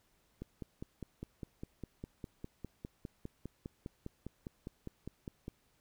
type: click train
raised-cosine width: 3 ms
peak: -29 dBFS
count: 26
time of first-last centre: 0.42-5.481 s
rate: 4.94 Hz
effects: pink hiss -73 dBFS RMS until 5.8 s